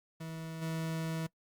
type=tone with level steps; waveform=40% pulse; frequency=162 Hz; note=E3; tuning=30 cents flat; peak=-39 / -33 dBFS; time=0.2-1.27 s; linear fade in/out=10 ms; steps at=0.61 s; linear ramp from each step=20 ms; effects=noise-tail reverb RT60 0.1 s tail -24 dB re dry + Opus 48 kbps